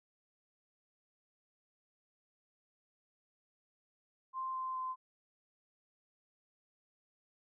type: tone with pitch steps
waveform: sine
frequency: 1046.5 / 1039.9 / 1033.3 Hz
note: C6 / C6 / C6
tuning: 0 / -11 / -22 cents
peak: -36 dBFS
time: 4.33-4.96 s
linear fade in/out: 50 ms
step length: 210 ms
effects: none